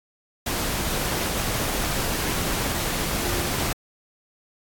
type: tone in noise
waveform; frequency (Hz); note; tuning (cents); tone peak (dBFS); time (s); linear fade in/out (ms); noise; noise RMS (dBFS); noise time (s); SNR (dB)
sine; 352.8; F4; +18; -32; 3.23-3.48; 5; pink; -26; 0.46-3.73; -9
effects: AAC 64 kbps